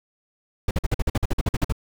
brown noise bursts, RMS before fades -20 dBFS, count 14, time 0.68-1.724 s, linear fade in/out 5 ms, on 30 ms, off 48 ms, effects none

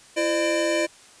square tone cluster, 336.3 / 521 / 604 / 2351 Hz, E4 / C5 / D5 / D7, +35 / -7 / +48 / +1 cents, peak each -26 / -33 / -24 / -32 dBFS, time 0.16-0.87 s, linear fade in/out 20 ms, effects white hiss -50 dBFS RMS until 1.2 s + resampled to 22050 Hz

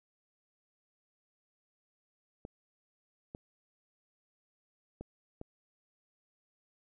clicks, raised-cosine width 2 ms, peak -29 dBFS, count 4, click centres 2.451 / 3.349 / 5.01 / 5.414 s, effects none

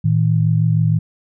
sine tone pair together, 112.2 / 158.67 Hz, A2 / D#3, +34 / +34 cents, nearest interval tritone, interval 600 cents, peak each -15 dBFS, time 0.04-0.99 s, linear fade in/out 10 ms, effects none

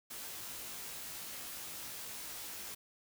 white noise with comb filter, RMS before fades -45 dBFS, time 0.1-2.75 s, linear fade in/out 10 ms, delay 19 ms, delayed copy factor +1, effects none

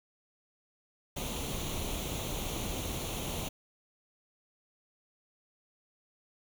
pink noise with comb filter, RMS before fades -36 dBFS, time 1.16-3.49 s, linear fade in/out 10 ms, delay 0.3 ms, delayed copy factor +0.65, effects none

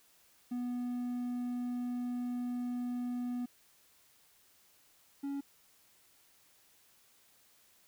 triangle tone pair in turn, 245.2 / 279.6 Hz, B3 / C#4, -12 / +15 cents, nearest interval major second, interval 227 cents, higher second, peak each -32 / -33 dBFS, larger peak first, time 0.51-3.46 / 5.23-5.41 s, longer first, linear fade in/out 10 ms, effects white hiss -66 dBFS RMS until 7.87 s

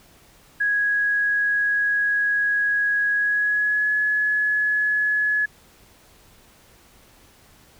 sine tone with pitch glide, 1661.2 to 1698.1 Hz, G#6 to G#6, 0 to +38 cents, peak -18 dBFS, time 0.6-5.46 s, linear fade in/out 10 ms, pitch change +38 cents, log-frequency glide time 3.13-3.92 s, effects pink hiss -53 dBFS RMS until 7.79 s

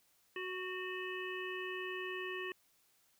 harmonic tone with a mistuned harmonic, 370 Hz, F#4, in tune, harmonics 1 / 3 / 5 / 7 / 8, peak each -42 / -48 / -44 / -47 / -50 dBFS, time 0.36-2.52 s, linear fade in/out 2 ms, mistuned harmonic 5, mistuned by -19 cents, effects white hiss -72 dBFS RMS until 3.19 s

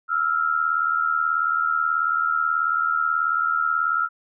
sine tone pair together, 1318.5 / 1396.9 Hz, E6 / F6, 0 / 0 cents, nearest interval minor second, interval 100 cents, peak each -22 dBFS, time 0.08-4.09 s, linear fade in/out 50 ms, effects none

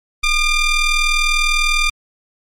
sawtooth ring-modulated tone, 1200 Hz, D6, 37 cents sharp, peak -6 dBFS, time 0.23-1.9 s, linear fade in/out 10 ms, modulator 1180 Hz, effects low-pass 8000 Hz 12 dB/octave + MP3 64 kbps

